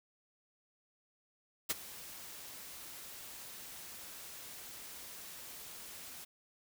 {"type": "noise with ADSR envelope", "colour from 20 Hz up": "white", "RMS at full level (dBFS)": -31, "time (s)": [1.69, 6.25], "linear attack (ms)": 15, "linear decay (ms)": 26, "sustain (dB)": -18, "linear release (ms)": 12, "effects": []}